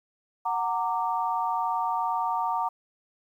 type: chord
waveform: sine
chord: Gb augmented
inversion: none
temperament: equal with one note detuned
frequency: 740 / 922.2 / 1174.7 Hz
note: Gb5 / Bb5 / D6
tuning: 0 / -19 / 0 cents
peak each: -30 / -27 / -31 dBFS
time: 0.45-2.69 s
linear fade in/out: 10 ms
effects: 10-bit